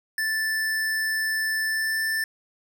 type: tone with pitch glide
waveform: square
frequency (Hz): 1760 to 1771.2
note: A6 to A6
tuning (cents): 0 to +11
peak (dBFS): -24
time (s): 0.18-2.24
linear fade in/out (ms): 2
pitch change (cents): +11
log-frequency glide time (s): 1.66-2.02
effects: none